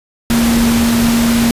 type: tone in noise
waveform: sine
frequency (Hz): 233.1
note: A#3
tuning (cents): 0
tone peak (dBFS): -10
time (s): 0.3-1.51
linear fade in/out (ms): 2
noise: pink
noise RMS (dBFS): -18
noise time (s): 0.3-1.51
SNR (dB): +5
effects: resampled to 32000 Hz